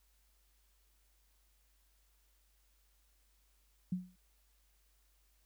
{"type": "tone with exponential decay", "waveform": "sine", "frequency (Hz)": 182.1, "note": "F#3", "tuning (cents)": -27, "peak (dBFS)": -30, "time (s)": [3.92, 4.16], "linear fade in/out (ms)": 5, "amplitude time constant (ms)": 51, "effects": ["added 50 Hz sine -70 dBFS peak until 5.45 s", "white hiss -75 dBFS RMS until 5.45 s"]}